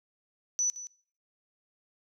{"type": "tone with echo", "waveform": "sine", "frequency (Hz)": 5960, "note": "F#8", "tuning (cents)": 12, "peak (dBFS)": -25, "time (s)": [0.59, 0.7], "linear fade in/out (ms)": 0, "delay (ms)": 170, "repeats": 1, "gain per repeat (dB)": -14, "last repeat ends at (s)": 0.87, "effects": ["noise-tail reverb RT60 0.5 s tail -21 dB re dry"]}